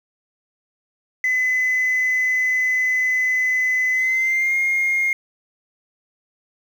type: tone with pitch glide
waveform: sine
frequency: 2018 to 2132 Hz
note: B6 to C7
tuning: +37 to +32 cents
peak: -15 dBFS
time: 1.24-5.13 s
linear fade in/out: 2 ms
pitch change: +95 cents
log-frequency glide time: 3.92-4.56 s
effects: tanh soft clip ceiling -14 dBFS + 7-bit